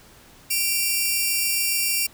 5% pulse tone pair together, 2349 / 2745 Hz, D7 / F7, 0 / -31 cents, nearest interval minor third, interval 269 cents, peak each -14 dBFS, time 0.5-2.07 s, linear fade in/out 10 ms, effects pink hiss -50 dBFS RMS until 2.13 s

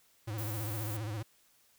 square tone with vibrato, 107.9 Hz, A2, 33 cents flat, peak -36 dBFS, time 0.27-1.23 s, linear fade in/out 10 ms, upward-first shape sine, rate 15 Hz, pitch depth 110 cents each way
violet noise, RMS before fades -43 dBFS, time 0.38-0.97 s, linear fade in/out 5 ms
effects white hiss -67 dBFS RMS until 1.78 s

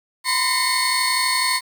30% pulse tone cluster, 982 / 1026 / 1827 / 2179 / 4390 Hz, B5 / C6 / A#6 / C#7 / C#8, -10 / -34 / -35 / -30 / -18 cents, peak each -27 / -20 / -25 / -23 / -19 dBFS, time 0.24-1.61 s, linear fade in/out 50 ms, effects 8-bit

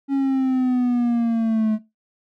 triangle exponential sweep, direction down, 277.2 to 214.1 Hz, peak -15 dBFS, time 0.08-1.79 s, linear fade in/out 50 ms, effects noise-tail reverb RT60 0.2 s tail -17 dB re dry

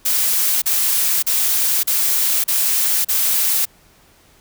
blue noise bursts, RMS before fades -17 dBFS, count 6, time 0.05-3.655 s, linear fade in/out 10 ms, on 570 ms, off 37 ms, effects pink hiss -52 dBFS RMS until 4.4 s

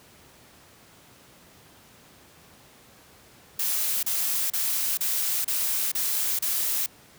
blue noise bursts, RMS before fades -26 dBFS, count 7, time 3.59-6.862 s, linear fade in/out 5 ms, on 440 ms, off 32 ms, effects pink hiss -53 dBFS RMS until 7.18 s + high-pass 80 Hz 12 dB/octave

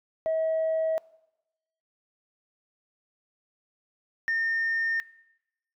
sine tone pair in turn, 642 / 1819.9 Hz, E5 / A#6, -46 / -42 cents, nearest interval octave + tritone, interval 1804 cents, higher second, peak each -22 dBFS, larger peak neither, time 0.26-0.98 / 4.28-5 s, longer neither, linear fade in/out 0 ms, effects noise-tail reverb RT60 0.9 s tail -22 dB re dry + tanh soft clip ceiling -21 dBFS

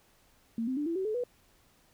sine tone with pitch steps, 228.4 / 259.3 / 294.5 / 334.4 / 379.7 / 431.2 / 489.6 Hz, A#3 / C4 / D4 / E4 / F#4 / A4 / B4, -35 / -15 / +5 / +25 / +45 / -35 / -15 cents, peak -29 dBFS, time 0.58-1.238 s, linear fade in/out 2 ms, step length 94 ms, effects pink hiss -65 dBFS RMS until 1.93 s

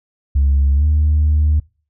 sine tone with pitch glide, 69.4 to 75.68 Hz, C#2 to D#2, +3 to -47 cents, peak -9 dBFS, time 0.35-1.6 s, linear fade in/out 10 ms, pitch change +150 cents, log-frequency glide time 0.75-0.85 s, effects noise-tail reverb RT60 0.4 s tail -26 dB re dry + tanh soft clip ceiling -8 dBFS

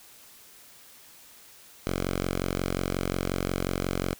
5% pulse tone, 45.59 Hz, F#1, 25 cents flat, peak -16 dBFS, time 1.87-4.14 s, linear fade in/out 0 ms, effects white hiss -52 dBFS RMS until 4.19 s

